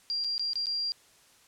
sine tone with dropouts, 4763 Hz, D8, 24 cents sharp, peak -28 dBFS, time 0.1-0.92 s, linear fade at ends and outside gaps 0 ms, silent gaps 0.24-0.245 / 0.38-0.395 / 0.533-0.556 / 0.658-0.668 s, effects white hiss -60 dBFS RMS until 1.47 s + low-pass 10000 Hz 12 dB/octave

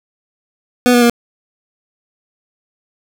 25% pulse tone with pitch steps, 246.9 / 242.1 / 237.4 Hz, B3 / B3 / A#3, 0 / -34 / +32 cents, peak -4 dBFS, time 0.86-1.097 s, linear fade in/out 0 ms, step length 79 ms, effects none

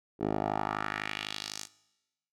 10% pulse tone with band-pass filter sweep, 52 Hz, G#1, 3 cents sharp, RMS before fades -34 dBFS, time 0.19-1.68 s, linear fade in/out 50 ms, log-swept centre 400 to 7100 Hz, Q 2, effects noise-tail reverb RT60 1.0 s tail -20 dB re dry

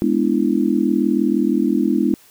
sine chord, E dominant seventh, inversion first, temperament equal with one note detuned, 207.7 / 246.9 / 293.7 / 332.9 Hz, G#3 / B3 / D4 / E4, 0 / 0 / 0 / +17 cents, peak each -20 dBFS, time 0.02-2.14 s, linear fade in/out 0 ms, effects white hiss -50 dBFS RMS until 2.3 s

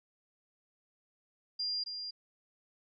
sine tone with echo, 4800 Hz, D8, 37 cents sharp, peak -32 dBFS, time 1.59-1.84 s, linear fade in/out 10 ms, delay 270 ms, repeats 1, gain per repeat -6 dB, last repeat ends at 2.11 s, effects none

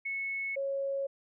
sine tone pair in turn, 2200 / 550 Hz, C#7 / C#5, -14 / -14 cents, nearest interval 2 octaves, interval 2400 cents, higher first, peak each -32 / -30 dBFS, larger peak second, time 0.05-0.56 / 0.56-1.07 s, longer neither, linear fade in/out 10 ms, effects none

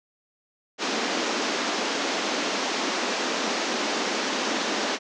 pink band-pass noise, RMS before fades -27 dBFS, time 0.78-4.99 s, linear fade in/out 50 ms, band 220 to 6600 Hz, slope 48 dB/octave, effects none

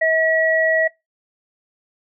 sine tone pair together, 642.4 / 1925 Hz, E5 / B6, -45 / -45 cents, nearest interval octave + perfect fifth, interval 1900 cents, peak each -17 dBFS, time 0.01-0.88 s, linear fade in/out 10 ms, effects noise-tail reverb RT60 0.2 s tail -22 dB re dry

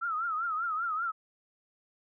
sine tone with vibrato, 1318.5 Hz, E6, in tune, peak -29 dBFS, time 0.01-1.12 s, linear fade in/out 20 ms, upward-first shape triangle, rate 5.1 Hz, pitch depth 140 cents each way, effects none

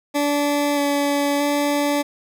20% pulse tone with pitch steps, 289.5 / 285.6 / 289.2 Hz, D4 / D4 / D4, -25 / -48 / -27 cents, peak -13 dBFS, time 0.14-2.03 s, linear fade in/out 20 ms, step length 630 ms, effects none

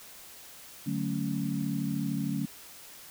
sine chord, D major seventh, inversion none, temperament equal with one note detuned, 146.83 / 186.61 / 220 / 277.2 Hz, D3 / F#3 / A3 / C#4, 0 / +15 / 0 / 0 cents, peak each -34 dBFS, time 0.86-2.46 s, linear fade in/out 10 ms, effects white hiss -49 dBFS RMS until 3.1 s

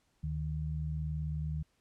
sine tone pair together, 74.9 / 153.83 Hz, D2 / D#3, +35 / -19 cents, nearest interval octave, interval 1246 cents, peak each -36 / -35 dBFS, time 0.23-1.63 s, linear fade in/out 10 ms, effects pink hiss -74 dBFS RMS until 1.8 s + low-pass 10000 Hz 12 dB/octave

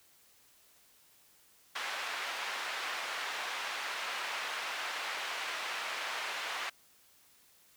white band-pass noise, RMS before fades -38 dBFS, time 1.75-6.7 s, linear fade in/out 10 ms, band 770 to 2500 Hz, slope 12 dB/octave, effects white hiss -64 dBFS RMS until 7.76 s

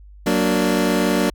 25% pulse chord, Gb augmented, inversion none, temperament equal with one note detuned, 186.07 / 233.1 / 293.7 Hz, Gb3 / Bb3 / D4, +10 / 0 / 0 cents, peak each -17 dBFS, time 0.26-1.3 s, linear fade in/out 5 ms, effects added 50 Hz sine -40 dBFS peak until 1.34 s

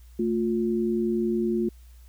sine tone pair together, 222.6 / 353.3 Hz, A3 / F4, +20 / +20 cents, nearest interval minor sixth, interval 800 cents, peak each -25 dBFS, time 0.19-1.69 s, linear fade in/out 5 ms, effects added 60 Hz sine -46 dBFS peak until 2.08 s + white hiss -62 dBFS RMS until 2.08 s

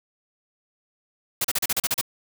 white noise bursts, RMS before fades -23 dBFS, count 9, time 1.41-2.013 s, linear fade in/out 5 ms, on 35 ms, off 36 ms, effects none

